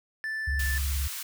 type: tone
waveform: triangle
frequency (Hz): 1760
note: A6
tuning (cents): 0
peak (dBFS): -28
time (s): 0.24-0.78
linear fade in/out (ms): 0
type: tone with vibrato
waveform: sine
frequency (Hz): 69.3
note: C#2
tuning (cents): 0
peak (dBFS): -26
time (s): 0.47-1.08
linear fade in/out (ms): 10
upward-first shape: square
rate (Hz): 19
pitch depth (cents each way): 110
type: high-pass noise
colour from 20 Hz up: white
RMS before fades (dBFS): -36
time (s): 0.59-1.23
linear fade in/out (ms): 5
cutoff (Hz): 1100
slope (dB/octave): 24
effects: none